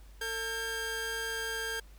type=tone pair together; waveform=sawtooth; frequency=449.6 / 1602.2 Hz; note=A4 / G6; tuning=+37 / +37 cents; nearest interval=octave + minor seventh; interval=2200 cents; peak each=-35 / -31 dBFS; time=0.21-1.8 s; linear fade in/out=5 ms; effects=added 50 Hz sine -50 dBFS peak until 1.98 s + pink hiss -62 dBFS RMS until 1.98 s